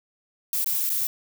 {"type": "noise with dropouts", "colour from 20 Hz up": "violet", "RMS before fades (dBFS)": -25, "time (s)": [0.53, 1.07], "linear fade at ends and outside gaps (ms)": 1, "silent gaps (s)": [[0.644, 0.66], [0.894, 0.901]], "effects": []}